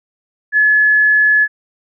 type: tone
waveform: sine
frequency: 1709 Hz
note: G#6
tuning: 49 cents sharp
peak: -8 dBFS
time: 0.52-1.48 s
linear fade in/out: 50 ms
effects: none